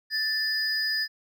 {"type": "tone pair together", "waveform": "triangle", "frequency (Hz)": [1760, 4957], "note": ["A6", "D#8"], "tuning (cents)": [0, -7], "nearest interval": "octave + tritone", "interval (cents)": 1793, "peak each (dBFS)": -26, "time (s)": [0.1, 1.08], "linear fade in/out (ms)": 50, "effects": []}